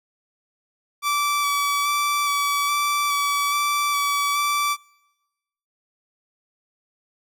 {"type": "tone with vibrato", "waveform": "sawtooth", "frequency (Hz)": 1154, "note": "D6", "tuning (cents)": -31, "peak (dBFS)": -16, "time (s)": [1.02, 4.77], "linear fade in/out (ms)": 50, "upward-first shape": "square", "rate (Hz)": 1.2, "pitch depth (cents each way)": 13, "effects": ["noise-tail reverb RT60 1.0 s tail -25 dB re dry"]}